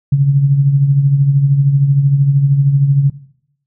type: tone with tremolo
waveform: sine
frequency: 139.7 Hz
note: C#3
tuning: 14 cents sharp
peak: -5 dBFS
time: 0.12-3.1 s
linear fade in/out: 5 ms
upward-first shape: triangle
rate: 13 Hz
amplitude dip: 60%
effects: noise-tail reverb RT60 0.7 s tail -18 dB re dry